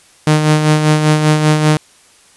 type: tone with tremolo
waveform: sawtooth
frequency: 153.2 Hz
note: D#3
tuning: 27 cents flat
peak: -3 dBFS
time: 0.27-1.77 s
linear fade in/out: 2 ms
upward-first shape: sine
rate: 5.1 Hz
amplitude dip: 50%
effects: white hiss -47 dBFS RMS until 2.36 s + resampled to 24000 Hz

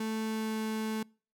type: tone with pitch glide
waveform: 35% pulse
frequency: 220 to 218.7 Hz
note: A3 to A3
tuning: 0 to -10 cents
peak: -30 dBFS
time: 0-1.03 s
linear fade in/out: 5 ms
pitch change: -10 cents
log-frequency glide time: 0.24-0.62 s
effects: noise-tail reverb RT60 0.4 s tail -26 dB re dry

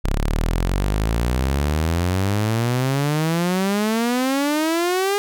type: exponential sweep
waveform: sawtooth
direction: up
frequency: 33.06 to 410.9 Hz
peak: -14 dBFS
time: 0.04-5.18 s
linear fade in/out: 0 ms
effects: none

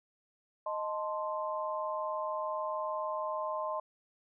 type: chord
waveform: sine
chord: A diminished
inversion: second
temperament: equal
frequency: 622.3 / 880 / 1046.5 Hz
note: Eb5 / A5 / C6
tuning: 0 / 0 / 0 cents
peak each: -36 / -40 / -36 dBFS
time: 0.66-3.8 s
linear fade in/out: 5 ms
effects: none

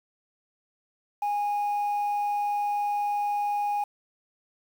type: tone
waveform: sine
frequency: 823 Hz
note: G#5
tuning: 16 cents flat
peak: -22 dBFS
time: 1.22-3.84 s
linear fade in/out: 5 ms
effects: tanh soft clip ceiling -23 dBFS + 8-bit

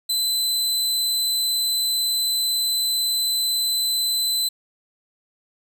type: tone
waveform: sawtooth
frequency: 4031 Hz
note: B7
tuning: 35 cents sharp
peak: -17 dBFS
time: 0.09-4.49 s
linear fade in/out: 10 ms
effects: none

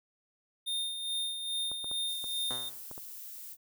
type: tone with tremolo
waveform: square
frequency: 3642 Hz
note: A#7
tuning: 41 cents flat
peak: -31 dBFS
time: 0.66-2.7 s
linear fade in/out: 20 ms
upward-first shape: sine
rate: 2.4 Hz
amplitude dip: 50%
type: clicks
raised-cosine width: 1 ms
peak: -32 dBFS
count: 7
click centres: 1.716 / 1.844 / 1.914 / 2.242 / 2.512 / 2.913 / 2.979 s
type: noise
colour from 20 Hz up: violet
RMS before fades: -45 dBFS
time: 2.06-3.57 s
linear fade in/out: 50 ms
type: tone with exponential decay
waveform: 5% pulse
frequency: 125.6 Hz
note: B2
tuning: 30 cents sharp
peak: -27 dBFS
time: 2.5-2.92 s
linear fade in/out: 5 ms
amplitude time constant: 91 ms
effects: none

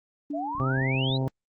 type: tone with exponential decay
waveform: sine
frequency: 290.4 Hz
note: D4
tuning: 19 cents flat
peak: -28 dBFS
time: 0.3-1.13 s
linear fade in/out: 5 ms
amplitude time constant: 180 ms
type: exponential sweep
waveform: sine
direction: up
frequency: 618 to 4098 Hz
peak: -29 dBFS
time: 0.33-1.18 s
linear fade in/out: 20 ms
type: clicks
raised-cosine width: 5 ms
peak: -32 dBFS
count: 7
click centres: 0.551 / 0.583 / 0.62 / 0.775 / 0.816 / 0.952 / 1.105 s
type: harmonic tone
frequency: 132.1 Hz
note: C3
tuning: 17 cents sharp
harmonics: 1 / 2 / 3 / 4 / 5 / 6 / 7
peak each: -25 / -31 / -35 / -37 / -39 / -41 / -42 dBFS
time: 0.6-1.28 s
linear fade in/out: 0 ms
effects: Opus 24 kbps

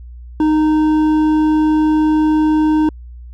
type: tone with hard clipping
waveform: sine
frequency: 308.8 Hz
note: D#4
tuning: 13 cents flat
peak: -12 dBFS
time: 0.4-2.89 s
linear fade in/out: 2 ms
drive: 7 dB
effects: added 60 Hz sine -31 dBFS peak until 3.33 s

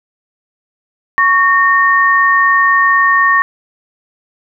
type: tone pair together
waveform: sine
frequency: 1113.5 / 1836 Hz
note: C#6 / A#6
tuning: +7 / -27 cents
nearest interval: major sixth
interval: 866 cents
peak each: -10 dBFS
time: 1.18-3.42 s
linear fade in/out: 0 ms
effects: none

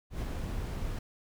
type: noise with ADSR envelope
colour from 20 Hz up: brown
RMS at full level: -32 dBFS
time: 0.1-0.99 s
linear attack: 120 ms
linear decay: 10 ms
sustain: -3 dB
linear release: 5 ms
effects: none

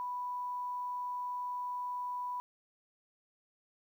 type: tone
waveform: sine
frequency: 987.8 Hz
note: B5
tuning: in tune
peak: -35 dBFS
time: 0-2.4 s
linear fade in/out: 0 ms
effects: 11-bit

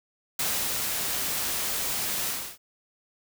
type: noise with ADSR envelope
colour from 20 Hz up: white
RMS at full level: -27 dBFS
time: 0.39-2.58 s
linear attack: 3 ms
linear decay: 340 ms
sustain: -2 dB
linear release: 310 ms
effects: none

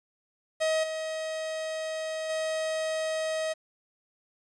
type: tone with level steps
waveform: 45% pulse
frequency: 634 Hz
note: D#5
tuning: 32 cents sharp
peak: -24 / -31 / -28 dBFS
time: 0.6-3.54 s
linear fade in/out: 20 ms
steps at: 0.83 / 2.29 s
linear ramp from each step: 10 ms
effects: resampled to 22050 Hz + 9-bit

